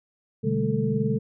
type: tone cluster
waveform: sine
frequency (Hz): 125.9 / 148.2 / 198.9 / 217.8 / 442.5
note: B2 / D3 / G3 / A3 / A4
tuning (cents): +34 / +16 / +25 / -17 / +10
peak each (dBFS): -28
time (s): 0.43-1.19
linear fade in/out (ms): 20
effects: none